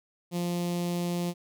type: tone with notch filter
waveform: sawtooth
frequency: 174.61 Hz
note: F3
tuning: in tune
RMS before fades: -30 dBFS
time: 0.31-1.34 s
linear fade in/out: 50 ms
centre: 1500 Hz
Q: 0.8
effects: none